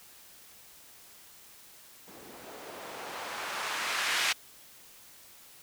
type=noise with low-pass filter sweep; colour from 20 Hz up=violet; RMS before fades=-35 dBFS; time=2.07-4.33 s; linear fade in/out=10 ms; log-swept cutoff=310 to 2200 Hz; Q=0.97; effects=white hiss -54 dBFS RMS until 5.62 s